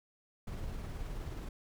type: noise with tremolo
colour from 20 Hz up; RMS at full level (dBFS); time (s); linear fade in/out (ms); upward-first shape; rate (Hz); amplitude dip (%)
brown; -39; 0.47-1.49; 5; triangle; 19; 30
effects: none